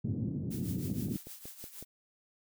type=band-pass noise; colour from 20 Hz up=pink; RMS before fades=-35 dBFS; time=0.04-1.17 s; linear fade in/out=10 ms; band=100 to 280 Hz; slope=24 dB/octave
type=noise with tremolo; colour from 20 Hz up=blue; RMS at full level=-45 dBFS; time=0.5-1.85 s; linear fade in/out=20 ms; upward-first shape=triangle; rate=6.4 Hz; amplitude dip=75%
type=click train; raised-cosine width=2 ms; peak=-34 dBFS; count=6; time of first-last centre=0.9-1.826 s; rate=5.4 Hz
effects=none

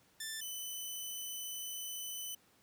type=tone pair in turn; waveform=10% pulse; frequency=1770 / 3009 Hz; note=A6 / F#7; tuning=+10 / +28 cents; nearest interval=major sixth; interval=918 cents; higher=second; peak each=-31 / -32 dBFS; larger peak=first; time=0.2-0.41 / 0.41-2.35 s; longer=second; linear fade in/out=5 ms; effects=pink hiss -68 dBFS RMS until 2.62 s + high-pass 100 Hz 12 dB/octave

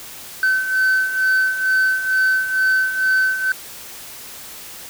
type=beating tone pair; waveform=sine; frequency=1527 / 1529.2 Hz; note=G6 / G6; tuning=-46 / -43 cents; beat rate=2.2 Hz; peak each=-19 / -14 dBFS; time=0.43-3.52 s; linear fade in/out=2 ms; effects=tanh soft clip ceiling -12 dBFS + white hiss -36 dBFS RMS until 4.89 s

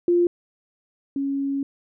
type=tone pair in turn; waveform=sine; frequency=348.9 / 276.6 Hz; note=F4 / C#4; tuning=-2 / -4 cents; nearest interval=major third; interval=402 cents; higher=first; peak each=-15 / -22 dBFS; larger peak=first; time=0.08-0.27 / 1.16-1.63 s; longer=second; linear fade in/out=2 ms; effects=none

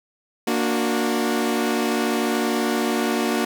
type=chord; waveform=sawtooth; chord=Bb augmented; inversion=none; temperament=equal with one note detuned; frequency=233.1 / 293.7 / 366.4 Hz; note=Bb3 / D4 / F#4; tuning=0 / 0 / -17 cents; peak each=-19 / -22 / -21 dBFS; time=0.47-3.45 s; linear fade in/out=5 ms; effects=none

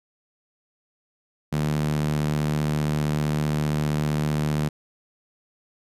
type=tone with high-pass filter; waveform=sawtooth; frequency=75.3 Hz; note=D2; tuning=44 cents sharp; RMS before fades=-24 dBFS; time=1.52-4.69 s; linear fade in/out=10 ms; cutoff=160 Hz; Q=2.7; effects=resampled to 32000 Hz

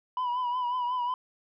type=tone with vibrato; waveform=sine; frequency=987.8 Hz; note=B5; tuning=in tune; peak=-24 dBFS; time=0.17-1.14 s; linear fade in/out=2 ms; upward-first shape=triangle; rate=5.5 Hz; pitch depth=59 cents each way; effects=tanh soft clip ceiling -26 dBFS

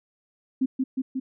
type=tone with echo; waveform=sine; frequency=261.6 Hz; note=C4; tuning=in tune; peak=-19 dBFS; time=0.61-0.66 s; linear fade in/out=10 ms; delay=180 ms; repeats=3; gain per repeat=-2 dB; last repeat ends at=1.2 s; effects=none

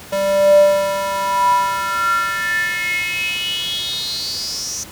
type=tone with high-pass filter sweep; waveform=square; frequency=196.1 Hz; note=G3; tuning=1 cent sharp; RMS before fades=-18 dBFS; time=0.12-4.84 s; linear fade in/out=10 ms; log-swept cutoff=460 to 6100 Hz; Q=9.2; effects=pink hiss -37 dBFS RMS until 4.91 s + high-pass 60 Hz 12 dB/octave

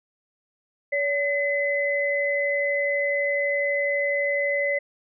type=tone pair together; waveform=sine; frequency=569 / 2028 Hz; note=C#5 / B6; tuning=+45 / +45 cents; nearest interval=octave + minor seventh; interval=2200 cents; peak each=-24 dBFS; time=0.92-4.79 s; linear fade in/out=10 ms; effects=none

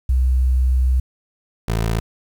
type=tone pair in turn; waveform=sine / 20% pulse; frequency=63.8 / 55.69 Hz; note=C2 / A1; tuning=-43 / +22 cents; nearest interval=major second; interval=235 cents; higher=first; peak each=-13 dBFS; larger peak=neither; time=0.09-1 / 1.68-2 s; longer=first; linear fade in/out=5 ms; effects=8-bit

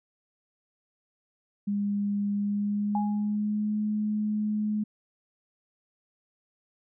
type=tone with pitch glide; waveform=sine; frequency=203.1 to 211.7 Hz; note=G#3 to G#3; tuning=-38 to +33 cents; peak=-25 dBFS; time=1.67-4.84 s; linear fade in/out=10 ms; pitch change=+71 cents; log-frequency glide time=2.33-3.78 s
type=tone with exponential decay; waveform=sine; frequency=830.6 Hz; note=G#5; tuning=in tune; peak=-25 dBFS; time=2.95-3.36 s; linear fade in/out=2 ms; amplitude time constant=88 ms
effects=none

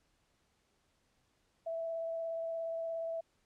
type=tone with vibrato; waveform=sine; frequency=659.3 Hz; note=E5; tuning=in tune; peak=-35 dBFS; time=1.66-3.21 s; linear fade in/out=10 ms; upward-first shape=square; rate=17 Hz; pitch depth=8 cents each way; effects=pink hiss -75 dBFS RMS until 3.45 s + low-pass 9000 Hz 12 dB/octave

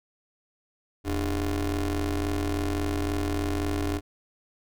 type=ring-modulated tone; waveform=30% pulse; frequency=105.9 Hz; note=G#2; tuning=34 cents sharp; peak=-20 dBFS; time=1.04-4.01 s; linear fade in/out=50 ms; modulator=190 Hz; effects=none

